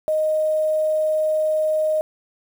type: tone with quantisation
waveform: sine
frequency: 621 Hz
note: D#5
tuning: 3 cents flat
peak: -17 dBFS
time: 0.08-2.01 s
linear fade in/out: 0 ms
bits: 7
effects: none